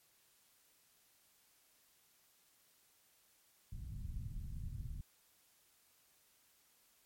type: low-pass noise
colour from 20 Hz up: pink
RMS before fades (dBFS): -44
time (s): 3.72-5.01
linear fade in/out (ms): 5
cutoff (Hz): 150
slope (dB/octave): 24
effects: white hiss -71 dBFS RMS until 7.05 s + MP3 64 kbps